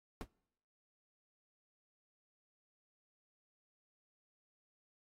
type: noise with exponential decay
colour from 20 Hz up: brown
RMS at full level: -36 dBFS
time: 0.21-0.28 s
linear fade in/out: 0 ms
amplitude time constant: 15 ms
effects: noise-tail reverb RT60 0.8 s tail -25 dB re dry + AAC 48 kbps